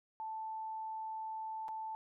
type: tone with dropouts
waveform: sine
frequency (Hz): 880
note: A5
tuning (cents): 0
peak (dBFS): -39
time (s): 0.2-1.95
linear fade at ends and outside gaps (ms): 0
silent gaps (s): 1.682-1.688
effects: none